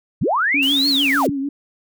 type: linear two-way sweep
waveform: sine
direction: up then down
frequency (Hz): 78.2 to 4435 to 78.2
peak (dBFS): -15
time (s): 0.21-1.3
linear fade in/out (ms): 10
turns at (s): 0.89
type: tone with vibrato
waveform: sine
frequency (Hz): 277.2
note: C#4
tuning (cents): 0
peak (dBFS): -20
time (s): 0.54-1.49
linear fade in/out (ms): 5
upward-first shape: triangle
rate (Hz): 6.7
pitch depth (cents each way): 65
type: noise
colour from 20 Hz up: white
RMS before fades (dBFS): -33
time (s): 0.62-1.27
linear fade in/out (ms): 10
effects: none